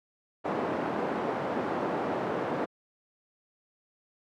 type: band-pass noise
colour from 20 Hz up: pink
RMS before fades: -31 dBFS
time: 0.44-2.66 s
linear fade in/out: 20 ms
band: 260 to 1000 Hz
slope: 12 dB/octave
effects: high-pass 100 Hz 12 dB/octave